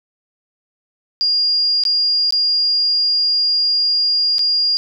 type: tone with dropouts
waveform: sine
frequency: 4827 Hz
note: D8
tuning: 47 cents sharp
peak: -13 dBFS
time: 1.21-4.77 s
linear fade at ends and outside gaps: 0 ms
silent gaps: 1.837-1.852 / 2.307-2.324 / 4.383-4.392 s
effects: none